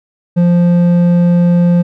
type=tone with hard clipping; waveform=sine; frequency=174.3 Hz; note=F3; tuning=3 cents flat; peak=-8 dBFS; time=0.36-1.83 s; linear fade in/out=20 ms; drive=6 dB; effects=none

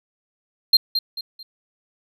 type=tone with echo; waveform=triangle; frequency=4185 Hz; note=C8; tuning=in tune; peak=-8 dBFS; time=0.73-0.77 s; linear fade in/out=5 ms; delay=220 ms; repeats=3; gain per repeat=-9 dB; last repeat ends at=1.43 s; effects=none

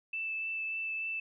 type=tone with vibrato; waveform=sine; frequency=2641 Hz; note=E7; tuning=3 cents sharp; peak=-33 dBFS; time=0.13-1.2 s; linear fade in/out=5 ms; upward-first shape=triangle; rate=3.4 Hz; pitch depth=11 cents each way; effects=none

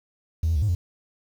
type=tone with pitch steps; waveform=triangle; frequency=80.3 / 82.4 / 72.8 / 105.1 / 87 Hz; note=E2 / E2 / D2 / G#2 / F2; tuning=-45 / 0 / -15 / +21 / -6 cents; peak=-16 dBFS; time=0.43-0.75 s; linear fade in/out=5 ms; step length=64 ms; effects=tanh soft clip ceiling -16 dBFS + 8-bit

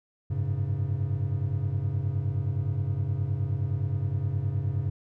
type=tone cluster; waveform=triangle; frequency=95 / 104.6 / 136.8 Hz; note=F#2 / G#2 / C#3; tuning=+46 / +13 / -23 cents; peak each=-28 dBFS; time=0.3-4.9 s; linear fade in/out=10 ms; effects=none

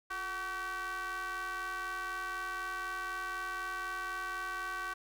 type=ring-modulated tone; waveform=square; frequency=196 Hz; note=G3; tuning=in tune; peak=-34 dBFS; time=0.1-4.94 s; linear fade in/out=10 ms; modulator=1330 Hz; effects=none

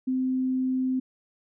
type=tone; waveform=sine; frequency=258.5 Hz; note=C4; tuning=21 cents flat; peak=-23 dBFS; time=0.07-1 s; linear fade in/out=10 ms; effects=none

